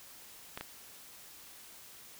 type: clicks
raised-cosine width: 0.3 ms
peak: -23 dBFS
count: 2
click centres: 0.575 / 0.61 s
effects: white hiss -53 dBFS RMS until 2.19 s